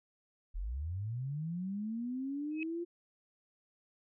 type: linear sweep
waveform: sine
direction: up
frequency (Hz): 36.93 to 349.2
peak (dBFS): -35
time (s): 0.54-2.85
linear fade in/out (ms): 20
type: tone with exponential growth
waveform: sine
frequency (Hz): 2551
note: D#7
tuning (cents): +43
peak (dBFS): -34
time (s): 2.51-2.63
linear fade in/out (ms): 1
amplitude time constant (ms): 25
effects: none